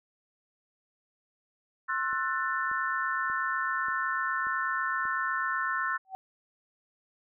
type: chord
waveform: sine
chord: F# half-diminished seventh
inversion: second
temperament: just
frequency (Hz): 1065.6 / 1332 / 1480 / 1776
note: C6 / E6 / F#6 / A6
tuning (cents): +31 / +18 / 0 / +16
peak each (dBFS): -33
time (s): 1.88-5.98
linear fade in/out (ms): 20
type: click train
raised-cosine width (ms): 2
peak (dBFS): -37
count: 6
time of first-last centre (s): 2.13-5.054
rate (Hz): 1.71
type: tone with exponential growth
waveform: sine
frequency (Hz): 764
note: G5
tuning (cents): -45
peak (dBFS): -31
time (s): 6.05-6.15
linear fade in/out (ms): 0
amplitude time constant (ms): 21
effects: none